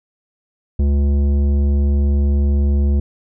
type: tone with tanh clipping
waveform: sine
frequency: 71 Hz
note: C#2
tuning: 42 cents sharp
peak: -14 dBFS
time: 0.79-3 s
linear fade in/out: 5 ms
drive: 12 dB
effects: none